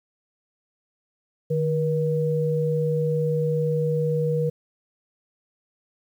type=tone pair together; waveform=sine; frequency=152.95 / 480 Hz; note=D#3 / B4; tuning=-29 / -49 cents; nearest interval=octave + minor sixth; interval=1980 cents; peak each=-23 dBFS; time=1.5-4.5 s; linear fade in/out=10 ms; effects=9-bit